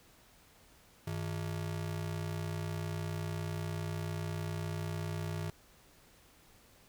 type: ring-modulated tone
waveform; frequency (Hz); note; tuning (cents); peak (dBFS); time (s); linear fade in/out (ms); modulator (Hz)
square; 128.4; C3; -32; -33; 1.07-5.5; 2; 30
effects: pink hiss -62 dBFS RMS until 6.88 s